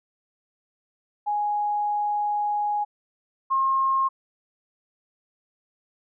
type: tone pair in turn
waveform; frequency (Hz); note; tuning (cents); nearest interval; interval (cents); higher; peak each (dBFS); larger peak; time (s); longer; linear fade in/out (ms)
sine; 830.6 / 1071; G#5 / C6; 0 / +40; major third; 440; second; -22 / -19; second; 1.26-2.85 / 3.5-4.09; first; 20
effects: none